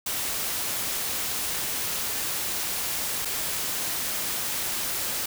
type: noise with dropouts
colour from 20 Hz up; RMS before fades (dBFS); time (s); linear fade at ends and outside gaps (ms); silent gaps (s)
white; -29; 0.06-5.26; 5; 3.25-3.254
effects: none